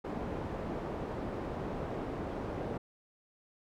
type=low-pass noise; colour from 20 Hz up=white; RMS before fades=-38 dBFS; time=0.04-2.78 s; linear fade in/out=10 ms; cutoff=550 Hz; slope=12 dB/octave; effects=none